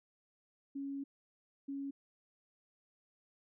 sine tone bursts at uneven times, 277.2 Hz, C#4, in tune, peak -38 dBFS, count 2, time 0.75-1.04 / 1.68-1.91 s, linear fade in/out 10 ms, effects none

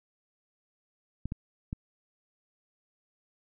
clicks, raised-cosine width 5 ms, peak -21 dBFS, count 3, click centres 1.256 / 1.321 / 1.729 s, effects none

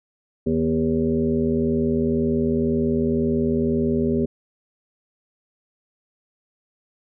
harmonic tone with a mistuned harmonic, 80 Hz, D#2, 49 cents sharp, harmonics 1 / 2 / 3 / 5 / 6 / 7, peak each -30 / -27 / -21 / -23 / -32 / -33 dBFS, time 0.46-4.26 s, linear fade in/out 10 ms, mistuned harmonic 1, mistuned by -43 cents, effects none

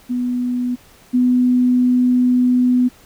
sine tone pair in turn, 246.9 / 249.2 Hz, B3 / B3, 0 / +16 cents, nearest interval unison, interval 16 cents, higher second, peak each -17 / -11 dBFS, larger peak second, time 0.09-0.76 / 1.13-2.89 s, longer second, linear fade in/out 20 ms, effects pink hiss -48 dBFS RMS until 3.05 s

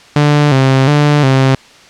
sawtooth tone with vibrato, 140 Hz, C#3, 18 cents sharp, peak -3 dBFS, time 0.16-1.55 s, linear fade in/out 2 ms, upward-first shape square, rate 1.4 Hz, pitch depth 88 cents each way, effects white hiss -40 dBFS RMS until 1.89 s + low-pass 5000 Hz 12 dB/octave

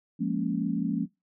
sine chord, Bb minor seventh, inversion second, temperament equal, 174.61 / 207.7 / 233.1 / 277.2 Hz, F3 / Ab3 / Bb3 / Db4, 0 / 0 / 0 / 0 cents, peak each -31 dBFS, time 0.19-1.06 s, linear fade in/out 20 ms, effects noise-tail reverb RT60 0.2 s tail -18 dB re dry

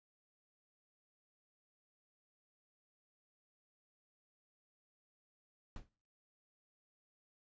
brown noise with exponential decay, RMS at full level -41 dBFS, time 5.76-5.89 s, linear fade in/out 1 ms, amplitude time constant 28 ms, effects noise-tail reverb RT60 0.5 s tail -25 dB re dry + resampled to 16000 Hz

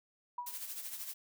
sine tone with exponential decay, 973 Hz, B5, 26 cents flat, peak -34 dBFS, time 0.38-0.61 s, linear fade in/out 5 ms, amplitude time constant 50 ms
blue noise with tremolo, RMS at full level -41 dBFS, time 0.46-1.14 s, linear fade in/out 10 ms, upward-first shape sine, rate 13 Hz, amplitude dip 55%
effects none

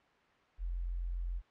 sine tone, 43.65 Hz, F1, in tune, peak -34 dBFS, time 0.58-1.42 s, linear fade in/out 50 ms, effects white hiss -66 dBFS RMS until 1.5 s + low-pass 2000 Hz 12 dB/octave

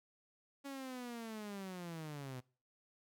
sawtooth linear sweep, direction down, 280.6 to 123.47 Hz, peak -40 dBFS, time 0.64-2.41 s, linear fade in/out 20 ms, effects noise-tail reverb RT60 0.4 s tail -23 dB re dry

